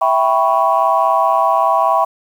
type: chord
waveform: sine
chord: C# half-diminished seventh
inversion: first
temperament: equal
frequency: 659.3 / 784 / 987.8 / 1108.7 Hz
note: E5 / G5 / B5 / C#6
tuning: 0 / 0 / 0 / 0 cents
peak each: -16 dBFS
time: 0.01-2.05 s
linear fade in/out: 10 ms
effects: tanh soft clip ceiling -1 dBFS + 7-bit